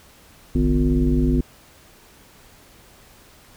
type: tone with frequency modulation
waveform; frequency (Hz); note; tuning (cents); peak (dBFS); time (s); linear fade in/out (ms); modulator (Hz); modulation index
sine; 155.56; D#3; 0; -15; 0.55-1.41; 5; 97.4; 1.7
effects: pink hiss -50 dBFS RMS until 3.56 s